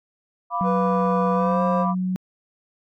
sine chord, B diminished, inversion second, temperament equal, 698.5 / 987.8 / 1174.7 Hz, F5 / B5 / D6, 0 / 0 / 0 cents, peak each -27 / -25 / -26 dBFS, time 0.5-1.95 s, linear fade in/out 50 ms
sine tone with vibrato, 185 Hz, F#3, in tune, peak -21 dBFS, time 0.61-2.16 s, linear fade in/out 0 ms, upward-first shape sine, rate 1.3 Hz, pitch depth 8 cents each way
triangle tone with pitch glide, 493.9 to 529.3 Hz, B4 to C5, 0 to +20 cents, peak -21 dBFS, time 0.63-1.86 s, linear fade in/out 50 ms, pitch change +120 cents, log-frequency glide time 1.33-1.62 s
effects tanh soft clip ceiling -7 dBFS

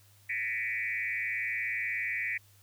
sine tone with frequency modulation, 2121 Hz, C7, 23 cents sharp, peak -30 dBFS, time 0.29-2.38 s, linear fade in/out 10 ms, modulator 119 Hz, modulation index 2.5, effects added 100 Hz sine -60 dBFS peak until 2.62 s + white hiss -63 dBFS RMS until 2.62 s

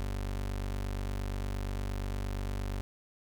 30% pulse tone, 48.58 Hz, G1, 15 cents flat, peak -30 dBFS, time 0-2.81 s, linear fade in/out 0 ms, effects none

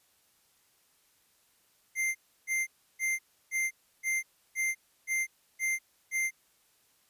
square tone bursts, 2093 Hz, C7, in tune, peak -28 dBFS, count 9, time 1.95-6.31 s, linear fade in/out 50 ms, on 200 ms, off 320 ms, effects white hiss -68 dBFS RMS until 7.09 s + resampled to 32000 Hz

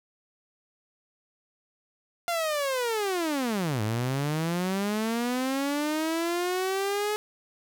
sawtooth linear two-way sweep, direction down then up, 698.5 to 104 to 425.2 Hz, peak -22 dBFS, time 2.28-7.16 s, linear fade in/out 0 ms, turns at 3.82 s, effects none

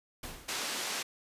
pink noise with exponential decay, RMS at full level -39 dBFS, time 0.23-0.83 s, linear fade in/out 5 ms, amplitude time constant 130 ms
white band-pass noise, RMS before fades -36 dBFS, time 0.48-1.03 s, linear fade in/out 10 ms, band 230 to 6400 Hz, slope 12 dB/octave
effects resampled to 32000 Hz

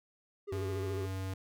triangle tone with vibrato, 393.1 Hz, G4, 5 cents sharp, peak -35 dBFS, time 0.47-1.07 s, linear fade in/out 20 ms, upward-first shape sine, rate 14 Hz, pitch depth 75 cents each way
square tone, 95.1 Hz, F#2, 48 cents sharp, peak -36 dBFS, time 0.52-1.34 s, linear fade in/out 5 ms
effects none

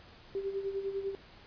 sine tone with tremolo, 392 Hz, G4, in tune, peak -30 dBFS, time 0.35-1.15 s, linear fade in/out 0 ms, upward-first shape sine, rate 10 Hz, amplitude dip 65%, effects pink hiss -55 dBFS RMS until 1.46 s + resampled to 11025 Hz

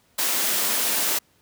white high-pass noise, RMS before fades -23 dBFS, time 0.18-1.19 s, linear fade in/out 10 ms, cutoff 180 Hz, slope 96 dB/octave, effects pink hiss -62 dBFS RMS until 1.41 s + high-pass 60 Hz 12 dB/octave

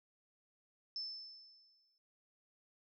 sine tone with exponential decay, 5274 Hz, E8, in tune, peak -38 dBFS, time 0.96-1.98 s, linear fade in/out 1 ms, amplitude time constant 220 ms, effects noise-tail reverb RT60 0.3 s tail -24 dB re dry

